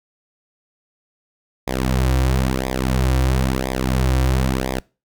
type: tone with flanger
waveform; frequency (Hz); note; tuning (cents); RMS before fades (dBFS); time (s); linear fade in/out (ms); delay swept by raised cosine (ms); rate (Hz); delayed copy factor
sawtooth; 64.7; C2; -19; -19; 1.67-4.8; 5; 0.69 to 4.79; 0.99; -0.85
effects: noise-tail reverb RT60 0.3 s tail -24 dB re dry